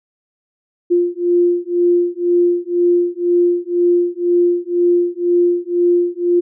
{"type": "beating tone pair", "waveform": "sine", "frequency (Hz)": [349.2, 351.2], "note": ["F4", "F4"], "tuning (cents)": [0, 10], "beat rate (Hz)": 2, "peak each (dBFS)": -15, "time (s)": [0.9, 6.41], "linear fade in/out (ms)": 20, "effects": []}